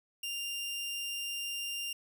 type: tone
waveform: sawtooth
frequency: 2794 Hz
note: F7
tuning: in tune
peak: -32 dBFS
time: 0.23-1.93 s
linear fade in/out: 5 ms
effects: none